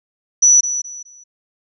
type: tone with echo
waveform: sine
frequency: 5920 Hz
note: F#8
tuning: in tune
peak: -7 dBFS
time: 0.42-0.61 s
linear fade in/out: 10 ms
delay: 210 ms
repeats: 3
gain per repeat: -11 dB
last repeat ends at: 1.24 s
effects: none